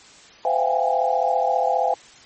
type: tone cluster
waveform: sine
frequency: 512 / 665 / 709 / 790 / 825 Hz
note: C5 / E5 / F5 / G5 / G#5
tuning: -38 / +15 / +26 / +13 / -12 cents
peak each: -24 dBFS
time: 0.45-1.94 s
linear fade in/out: 2 ms
effects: white hiss -47 dBFS RMS until 2.25 s + MP3 32 kbps